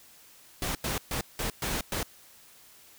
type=noise bursts at uneven times; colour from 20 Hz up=pink; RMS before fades=-31 dBFS; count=6; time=0.62-0.75 / 0.84-0.98 / 1.11-1.21 / 1.39-1.5 / 1.62-1.81 / 1.92-2.03 s; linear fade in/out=2 ms; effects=white hiss -55 dBFS RMS until 2.98 s

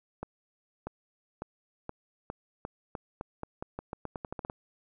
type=accelerating click train; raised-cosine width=1 ms; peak=-22 dBFS; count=19; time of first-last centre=0.23-4.499 s; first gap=640 ms; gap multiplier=0.86; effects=none

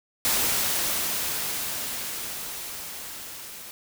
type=noise with level ramp; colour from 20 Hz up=white; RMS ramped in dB=-23 to -41 dBFS; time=0.25-3.71 s; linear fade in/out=0 ms; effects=none

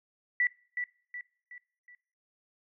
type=tone with echo; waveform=sine; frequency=1962 Hz; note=B6; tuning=12 cents flat; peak=-23 dBFS; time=0.4-0.47 s; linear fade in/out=2 ms; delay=370 ms; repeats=4; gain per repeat=-7 dB; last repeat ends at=1.95 s; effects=noise-tail reverb RT60 0.5 s tail -21 dB re dry

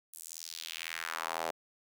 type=tone with high-pass filter sweep; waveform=sawtooth; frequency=82 Hz; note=E2; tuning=9 cents flat; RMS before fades=-40 dBFS; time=0.13-1.51 s; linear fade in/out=5 ms; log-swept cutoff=10000 to 600 Hz; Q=2; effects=none

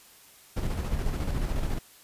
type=noise with tremolo; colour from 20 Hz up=brown; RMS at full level=-27 dBFS; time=0.56-1.79 s; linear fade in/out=10 ms; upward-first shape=square; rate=14 Hz; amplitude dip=40%; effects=white hiss -54 dBFS RMS until 2.03 s + resampled to 32000 Hz

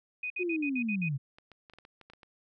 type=tone bursts; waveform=sine; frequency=2491 Hz; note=D#7; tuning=1 cent sharp; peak=-32 dBFS; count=7; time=0.23-1.088 s; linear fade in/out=5 ms; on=72 ms; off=59 ms
type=linear sweep; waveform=sine; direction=down; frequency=370 to 128.6 Hz; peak=-29 dBFS; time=0.39-1.18 s; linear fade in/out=20 ms
type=clicks; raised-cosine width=0.3 ms; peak=-36 dBFS; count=10; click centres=1.385 / 1.517 / 1.698 / 1.736 / 1.786 / 1.851 / 2.013 / 2.1 / 2.135 / 2.232 s
effects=none

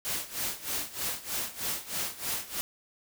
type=noise with tremolo; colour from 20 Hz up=white; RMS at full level=-31 dBFS; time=0.05-2.61 s; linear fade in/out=0 ms; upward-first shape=sine; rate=3.2 Hz; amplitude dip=85%; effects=none

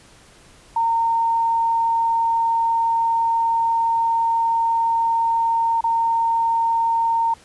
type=tone with dropouts; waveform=sine; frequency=917 Hz; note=A#5; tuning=29 cents flat; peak=-16 dBFS; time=0.76-7.34 s; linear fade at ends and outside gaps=5 ms; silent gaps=5.809-5.839 s; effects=pink hiss -49 dBFS RMS until 7.44 s + resampled to 24000 Hz

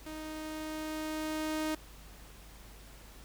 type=tone with level ramp; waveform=sawtooth; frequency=311.1 Hz; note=D#4; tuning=in tune; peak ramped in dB=-37 to -27 dBFS; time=0.06-1.75 s; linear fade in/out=5 ms; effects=added 50 Hz sine -52 dBFS peak until 3.24 s + pink hiss -55 dBFS RMS until 3.24 s

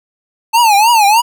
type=tone with vibrato; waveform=square; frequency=875 Hz; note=A5; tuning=10 cents flat; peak=-7 dBFS; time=0.53-1.22 s; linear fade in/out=20 ms; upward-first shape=triangle; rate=3.3 Hz; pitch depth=190 cents each way; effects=none

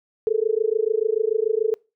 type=tone with amplitude modulation; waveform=sine; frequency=440 Hz; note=A4; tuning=in tune; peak=-14 dBFS; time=0.27-1.74 s; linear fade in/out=0 ms; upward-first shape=sine; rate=26.9 Hz; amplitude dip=100%; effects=noise-tail reverb RT60 0.3 s tail -26 dB re dry

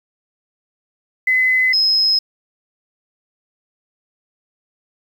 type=tone pair in turn; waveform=sine; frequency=2028 / 5127 Hz; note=B6 / E8; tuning=+45 / -49 cents; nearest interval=octave + major third; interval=1606 cents; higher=second; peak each=-12 dBFS; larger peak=neither; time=1.27-1.73 / 1.73-2.19 s; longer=neither; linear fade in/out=5 ms; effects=7-bit

